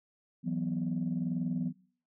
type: chord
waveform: sine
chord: E suspended second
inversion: none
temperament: equal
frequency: 164.81 / 185 / 246.9 Hz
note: E3 / F#3 / B3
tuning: 0 / 0 / 0 cents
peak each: -34 / -33 / -33 dBFS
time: 0.43-1.73 s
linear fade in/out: 50 ms
effects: noise-tail reverb RT60 0.5 s tail -22 dB re dry + tanh soft clip ceiling -23 dBFS